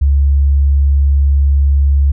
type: tone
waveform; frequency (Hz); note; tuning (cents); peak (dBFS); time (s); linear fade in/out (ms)
sine; 70; C#2; +18; -7; 0.01-2.12; 10
effects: none